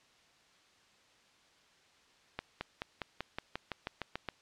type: accelerating click train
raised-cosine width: 0.3 ms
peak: -20 dBFS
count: 12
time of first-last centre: 2.39-4.287 s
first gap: 220 ms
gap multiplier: 0.95
effects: white hiss -65 dBFS RMS until 4.41 s + low-pass 5000 Hz 12 dB/octave